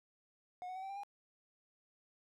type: tone with pitch steps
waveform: triangle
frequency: 725 / 741.1 / 757.5 / 774.3 / 791.5 / 809.1 Hz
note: F#5 / F#5 / F#5 / G5 / G5 / G#5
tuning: -35 / +3 / +40 / -22 / +17 / -45 cents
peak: -40 dBFS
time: 0.62-1.034 s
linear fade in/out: 0 ms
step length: 69 ms
effects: none